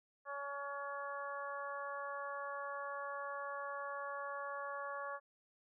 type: harmonic tone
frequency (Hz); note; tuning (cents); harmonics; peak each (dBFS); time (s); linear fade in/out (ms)
281.9; C#4; +29; 2 / 3 / 4 / 5 / 6; -46 / -51 / -44 / -50 / -49; 0.25-5.2; 50
effects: none